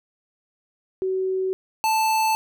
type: tone pair in turn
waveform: sine / square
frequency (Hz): 377.1 / 879.5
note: F#4 / A5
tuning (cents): +33 / -1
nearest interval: octave + minor third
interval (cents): 1466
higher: second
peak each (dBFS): -21 / -19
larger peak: second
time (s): 1.02-1.53 / 1.84-2.35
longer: neither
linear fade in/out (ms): 0
effects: none